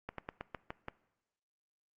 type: slowing click train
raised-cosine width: 0.5 ms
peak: -24 dBFS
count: 7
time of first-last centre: 0.09-0.884 s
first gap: 93 ms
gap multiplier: 1.14
effects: noise-tail reverb RT60 0.9 s tail -19 dB re dry + Opus 48 kbps